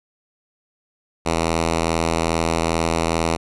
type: tone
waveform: 5% pulse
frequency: 82.41 Hz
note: E2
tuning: in tune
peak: -7 dBFS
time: 1.25-3.37 s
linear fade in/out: 20 ms
effects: resampled to 24000 Hz